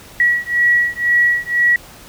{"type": "beating tone pair", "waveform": "sine", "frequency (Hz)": [1925, 1927], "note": ["B6", "B6"], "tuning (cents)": [-45, -43], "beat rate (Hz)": 2, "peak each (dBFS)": -15, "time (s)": [0.2, 1.76], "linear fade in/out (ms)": 2, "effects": ["pink hiss -40 dBFS RMS until 2.08 s"]}